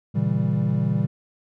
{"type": "chord", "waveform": "triangle", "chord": "A# diminished seventh", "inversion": "none", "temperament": "equal with one note detuned", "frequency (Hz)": [116.54, 138.59, 161.61, 196], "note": ["A#2", "C#3", "E3", "G3"], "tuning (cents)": [0, 0, -34, 0], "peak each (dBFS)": -23, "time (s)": [0.14, 1.07], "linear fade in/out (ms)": 20, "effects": []}